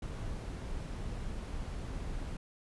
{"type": "noise", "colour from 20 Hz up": "brown", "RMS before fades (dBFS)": -39, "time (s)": [0.02, 2.37], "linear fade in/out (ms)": 5, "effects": ["resampled to 24000 Hz"]}